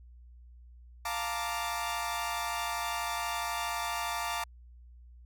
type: chord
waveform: sawtooth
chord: Bb major seventh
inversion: second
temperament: equal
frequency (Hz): 698.5 / 880 / 932.3 / 1174.7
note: F5 / A5 / Bb5 / D6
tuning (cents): 0 / 0 / 0 / 0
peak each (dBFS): -34 / -35 / -34 / -33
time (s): 1.05-4.44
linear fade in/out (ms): 5
effects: added 60 Hz sine -50 dBFS peak until 5.25 s